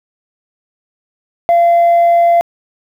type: tone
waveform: sine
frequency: 686 Hz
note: F5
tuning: 31 cents flat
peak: -4 dBFS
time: 1.49-2.41 s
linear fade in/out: 0 ms
effects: tanh soft clip ceiling -5 dBFS + 7-bit